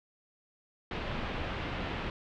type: low-pass noise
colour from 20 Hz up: pink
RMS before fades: -36 dBFS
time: 0.91-2.1 s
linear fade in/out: 2 ms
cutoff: 3300 Hz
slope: 24 dB/octave
effects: none